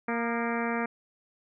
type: harmonic tone with a mistuned harmonic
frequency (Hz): 233.1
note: A#3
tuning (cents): 0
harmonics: 1 / 2 / 3 / 4 / 5 / 6 / 7 / 8 / 9 / 10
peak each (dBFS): -31 / -34 / -36 / -37 / -38 / -39 / -39 / -40 / -41 / -41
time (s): 0.08-0.86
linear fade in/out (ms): 5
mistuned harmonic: 5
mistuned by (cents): +51
effects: none